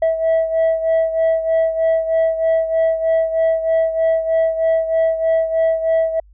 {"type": "beating tone pair", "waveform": "sine", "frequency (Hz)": [650, 653.2], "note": ["E5", "E5"], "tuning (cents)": [-24, -16], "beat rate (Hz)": 3.2, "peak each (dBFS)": [-13, -18], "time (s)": [0.02, 6.2], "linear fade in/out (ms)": 5, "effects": ["tanh soft clip ceiling -11 dBFS", "added 50 Hz sine -44 dBFS peak until 6.33 s"]}